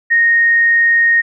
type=tone; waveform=sine; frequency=1859 Hz; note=A#6; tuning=5 cents flat; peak=-8 dBFS; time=0.1-1.22 s; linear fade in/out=20 ms; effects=none